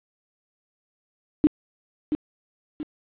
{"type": "tone with echo", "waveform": "sine", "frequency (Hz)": 302.4, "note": "D#4", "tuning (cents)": -49, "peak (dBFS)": -12, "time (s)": [1.44, 1.47], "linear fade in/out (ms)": 0, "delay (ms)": 680, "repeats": 2, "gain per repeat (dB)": -8, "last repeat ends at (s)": 2.83, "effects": ["resampled to 8000 Hz", "8-bit"]}